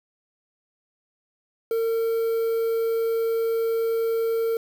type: tone with quantisation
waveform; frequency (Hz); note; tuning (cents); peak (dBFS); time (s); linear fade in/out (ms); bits
triangle; 455.1; A#4; -42; -19; 1.71-4.57; 2; 7
effects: none